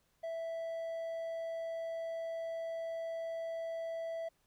triangle tone, 659.3 Hz, E5, in tune, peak -35 dBFS, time 0.23-4.29 s, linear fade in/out 10 ms, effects pink hiss -75 dBFS RMS until 4.46 s

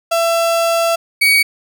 35% pulse tone pair in turn, 670 / 2254 Hz, E5 / C#7, +28 / +28 cents, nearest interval octave + major sixth, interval 2100 cents, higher second, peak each -11 / -7 dBFS, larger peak second, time 0.11-0.96 / 1.21-1.43 s, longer first, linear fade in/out 10 ms, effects none

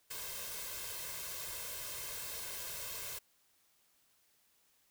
white noise with comb filter, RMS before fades -43 dBFS, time 0.1-3.19 s, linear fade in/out 10 ms, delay 1.9 ms, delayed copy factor +0.7, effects white hiss -72 dBFS RMS until 4.9 s

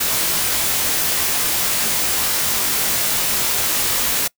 white noise with comb filter, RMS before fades -19 dBFS, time 0-4.28 s, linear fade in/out 10 ms, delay 20 ms, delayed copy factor -0.65, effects noise-tail reverb RT60 0.1 s tail -24 dB re dry

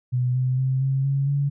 sine tone with pitch steps, 125 / 128.14 / 131.37 / 134.67 / 138.06 / 141.53 Hz, B2 / C3 / C3 / C#3 / C#3 / C#3, +21 / -36 / +7 / -50 / -7 / +36 cents, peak -19 dBFS, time 0.12-1.5 s, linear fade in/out 20 ms, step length 230 ms, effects none

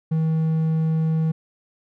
triangle tone, 159.8 Hz, D#3, 47 cents sharp, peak -16 dBFS, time 0.11-1.32 s, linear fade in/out 10 ms, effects none

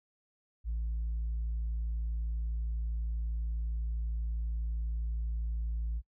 sine tone, 56.2 Hz, A1, 37 cents sharp, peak -29 dBFS, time 0.64-6.02 s, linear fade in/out 50 ms, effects noise-tail reverb RT60 0.1 s tail -26 dB re dry + tanh soft clip ceiling -29 dBFS

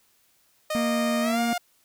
sawtooth tone with pitch glide, 617 to 708.7 Hz, D#5 to F5, -15 to +25 cents, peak -22 dBFS, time 0.7-1.58 s, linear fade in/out 5 ms, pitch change +240 cents, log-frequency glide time 1.22-1.39 s
harmonic tone, 233.1 Hz, A#3, in tune, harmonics 1 / 2 / 3 / 4 / 5 / 6 / 7 / 8 / 9 / 10, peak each -24 / -41 / -37 / -45 / -43 / -49 / -49 / -48 / -47 / -45 dBFS, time 0.75-1.53 s, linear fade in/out 0 ms
effects white hiss -64 dBFS RMS until 1.84 s

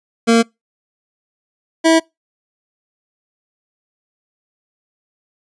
25% pulse tone pair in turn, 230 / 325.3 Hz, A#3 / E4, -23 / -23 cents, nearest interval tritone, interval 600 cents, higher second, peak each -5 dBFS, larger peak neither, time 0.27-0.43 / 1.84-2 s, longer neither, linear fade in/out 20 ms, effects noise-tail reverb RT60 0.2 s tail -26 dB re dry + resampled to 22050 Hz

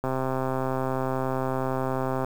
click train, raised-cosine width 1 ms, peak -14 dBFS, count 290, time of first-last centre 0.04-2.246 s, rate 131 Hz, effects 7-bit

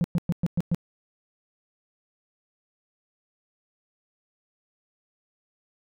sine tone bursts, 171.4 Hz, F3, 32 cents flat, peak -17 dBFS, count 6, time 0.01-0.746 s, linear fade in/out 0 ms, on 31 ms, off 110 ms, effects tanh soft clip ceiling -19 dBFS

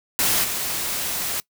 white noise with level steps, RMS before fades -20 / -26 dBFS, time 0.19-1.4 s, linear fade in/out 0 ms, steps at 0.43 s, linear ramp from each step 20 ms, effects noise-tail reverb RT60 0.1 s tail -22 dB re dry

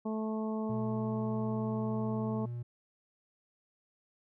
harmonic tone, 218.3 Hz, A3, 13 cents flat, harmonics 1 / 2 / 3 / 4 / 5, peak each -33 / -39 / -43 / -45 / -47 dBFS, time 0.05-2.46 s, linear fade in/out 10 ms
triangle tone, 120 Hz, B2, 49 cents flat, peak -34 dBFS, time 0.69-2.63 s, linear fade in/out 10 ms
effects none

